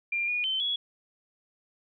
sine tone with pitch steps, 2389 / 2447 / 3081 / 3362 Hz, D7 / D#7 / G7 / G#7, +29 / -29 / -31 / +20 cents, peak -26 dBFS, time 0.12-0.76 s, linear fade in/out 5 ms, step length 160 ms, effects none

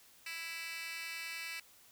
10% pulse tone with high-pass filter, 330 Hz, E4, 2 cents sharp, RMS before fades -43 dBFS, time 0.26-1.6 s, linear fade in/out 5 ms, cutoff 2600 Hz, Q 3.5, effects white hiss -62 dBFS RMS until 1.91 s

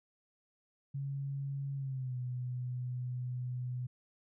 sine tone with pitch glide, 138.59 to 124.9 Hz, C#3 to B2, 0 to +20 cents, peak -35 dBFS, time 0.94-3.87 s, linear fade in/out 10 ms, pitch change -180 cents, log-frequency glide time 1.75-2.17 s, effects none

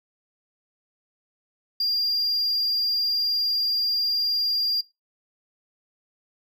triangle tone, 4793 Hz, D8, 34 cents sharp, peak -19 dBFS, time 1.8-4.81 s, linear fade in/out 5 ms, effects noise-tail reverb RT60 0.2 s tail -19 dB re dry + tanh soft clip ceiling -15 dBFS

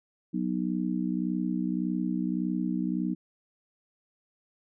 harmonic tone, 61.74 Hz, B1, in tune, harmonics 3 / 4 / 5, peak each -30 / -31 / -32 dBFS, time 0.33-3.15 s, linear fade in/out 20 ms, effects none

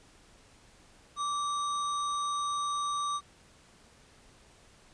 sine tone with sample-and-hold, 1164 Hz, D6, 16 cents flat, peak -29 dBFS, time 1.16-3.21 s, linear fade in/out 50 ms, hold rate 4900 Hz, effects pink hiss -59 dBFS RMS until 4.93 s + resampled to 22050 Hz

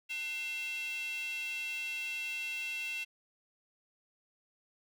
square tone with high-pass filter, 299.4 Hz, D4, 33 cents sharp, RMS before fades -38 dBFS, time 0.09-3.05 s, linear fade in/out 20 ms, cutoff 2600 Hz, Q 9.8, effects none

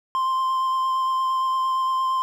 triangle tone with vibrato, 1046.5 Hz, C6, in tune, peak -18 dBFS, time 0.15-2.22 s, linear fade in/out 0 ms, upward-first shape sine, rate 8.7 Hz, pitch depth 11 cents each way, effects none

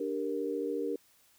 sine chord, G minor, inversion second, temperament equal, 293.7 / 392 / 466.2 Hz, D4 / G4 / Bb4, 0 / 0 / 0 cents, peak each -36 / -36 / -34 dBFS, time 0-0.96 s, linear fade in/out 5 ms, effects white hiss -65 dBFS RMS until 1.38 s

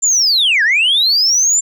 sine linear two-way sweep, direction down then up, 7320 to 1591 to 7320 Hz, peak -8 dBFS, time 0.02-1.61 s, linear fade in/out 20 ms, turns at 0.63 s, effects tanh soft clip ceiling -7 dBFS

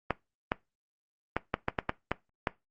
clicks, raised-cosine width 0.5 ms, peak -11 dBFS, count 9, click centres 0.107 / 0.519 / 1.366 / 1.541 / 1.684 / 1.788 / 1.894 / 2.116 / 2.472 s, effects noise-tail reverb RT60 0.2 s tail -20 dB re dry + Opus 24 kbps

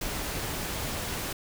pink noise, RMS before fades -33 dBFS, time 0.01-1.33 s, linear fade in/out 5 ms, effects none

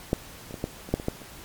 clicks, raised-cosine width 2 ms, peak -8 / -27 / -21 / -13 / -25 / -8 / -21 / -11 / -30 dBFS, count 9, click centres 0.131 / 0.509 / 0.542 / 0.641 / 0.89 / 0.94 / 0.999 / 1.084 / 1.218 s, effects pink hiss -45 dBFS RMS until 1.44 s + MP3 96 kbps

